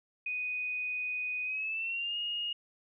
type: tone with pitch glide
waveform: sine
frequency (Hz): 2489 to 2859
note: D#7 to F7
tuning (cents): 0 to +40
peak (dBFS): -32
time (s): 0.26-2.53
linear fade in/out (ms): 5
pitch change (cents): +240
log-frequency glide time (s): 1.44-2.17
effects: none